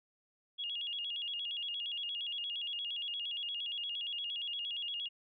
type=tone with vibrato; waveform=sine; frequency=3076 Hz; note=G7; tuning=33 cents flat; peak=-36 dBFS; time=0.58-5.09 s; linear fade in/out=20 ms; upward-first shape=square; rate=8.6 Hz; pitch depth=140 cents each way; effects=none